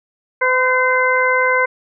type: harmonic tone with a mistuned harmonic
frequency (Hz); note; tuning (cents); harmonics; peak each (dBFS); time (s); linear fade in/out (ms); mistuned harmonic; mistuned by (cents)
509; C5; -48; 1 / 2 / 3 / 4; -18 / -18 / -18 / -18; 0.41-1.66; 10; 4; +28
effects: none